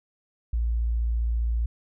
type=tone; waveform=sine; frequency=57.5 Hz; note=A#1; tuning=23 cents flat; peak=-22 dBFS; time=0.53-1.66 s; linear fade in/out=5 ms; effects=none